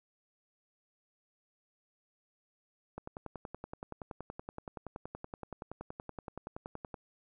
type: click train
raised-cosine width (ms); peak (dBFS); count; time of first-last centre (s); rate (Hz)
1; -27; 43; 2.98-6.942; 10.6
effects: none